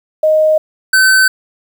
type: tone pair in turn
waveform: sine / square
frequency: 622.3 / 1530.5 Hz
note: D#5 / G6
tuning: 0 / -42 cents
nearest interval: octave + major third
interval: 1558 cents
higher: second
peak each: -7 dBFS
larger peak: neither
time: 0.23-0.58 / 0.93-1.28 s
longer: neither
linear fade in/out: 5 ms
effects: 7-bit